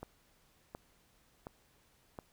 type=click train; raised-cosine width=1 ms; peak=-29 dBFS; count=4; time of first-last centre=0.03-2.188 s; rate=1.39 Hz; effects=pink hiss -69 dBFS RMS until 2.32 s